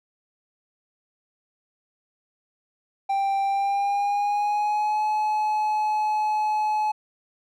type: tone with pitch glide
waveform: triangle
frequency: 787 to 853.3 Hz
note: G5 to G#5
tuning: +7 to +47 cents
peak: -19 dBFS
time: 3.09-6.92 s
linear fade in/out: 10 ms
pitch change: +140 cents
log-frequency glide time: 3.46-5.03 s
effects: none